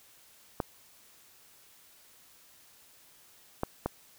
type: clicks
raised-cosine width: 1 ms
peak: -15 dBFS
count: 3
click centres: 0.602 / 3.634 / 3.86 s
effects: white hiss -59 dBFS RMS until 4.18 s